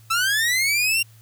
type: linear sweep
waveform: sawtooth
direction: up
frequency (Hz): 1300 to 2794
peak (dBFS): -15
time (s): 0.1-1.03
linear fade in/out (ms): 10
effects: added 111 Hz sine -47 dBFS peak until 1.21 s + white hiss -56 dBFS RMS until 1.21 s